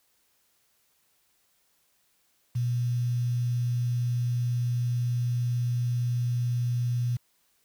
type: tone with quantisation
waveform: sine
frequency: 121.5 Hz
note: B2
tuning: 28 cents flat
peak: -24 dBFS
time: 2.55-7.17 s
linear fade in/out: 10 ms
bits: 8
effects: white hiss -69 dBFS RMS until 7.64 s